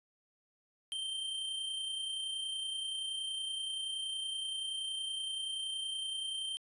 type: tone with amplitude modulation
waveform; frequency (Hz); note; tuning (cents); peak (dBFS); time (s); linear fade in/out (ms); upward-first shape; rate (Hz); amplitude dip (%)
square; 3136; G7; 0; -35; 0.92-6.57; 0; sine; 30.6; 35
effects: resampled to 24000 Hz